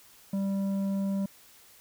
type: tone with tanh clipping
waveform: sine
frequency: 196 Hz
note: G3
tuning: in tune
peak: -28 dBFS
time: 0.33-1.26 s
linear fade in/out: 5 ms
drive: 8 dB
effects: white hiss -56 dBFS RMS until 1.8 s